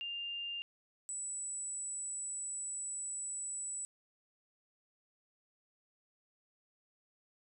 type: tone pair in turn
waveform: sine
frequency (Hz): 2800 / 7929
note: F7 / B8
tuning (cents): +4 / +6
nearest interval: octave + tritone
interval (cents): 1802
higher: second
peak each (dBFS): -38 / -38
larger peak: neither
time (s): 0.01-0.62 / 1.09-3.85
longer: second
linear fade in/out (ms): 0
effects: none